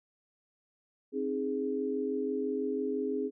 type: chord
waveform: sine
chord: Ab major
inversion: first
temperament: equal with one note detuned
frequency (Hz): 265.1 / 311.1 / 415.3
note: C4 / Eb4 / Ab4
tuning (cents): +23 / 0 / 0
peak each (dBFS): -34 / -38 / -32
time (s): 1.12-3.31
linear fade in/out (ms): 50
effects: none